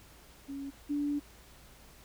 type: tone pair in turn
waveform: sine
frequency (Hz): 277.2 / 289.8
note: C#4 / D4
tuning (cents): 0 / -23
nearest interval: minor second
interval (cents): 77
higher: second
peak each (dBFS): -37 / -29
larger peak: second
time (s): 0.48-0.71 / 0.89-1.2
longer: second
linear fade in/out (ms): 20
effects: added 56 Hz sine -59 dBFS peak until 2.04 s + pink hiss -57 dBFS RMS until 2.04 s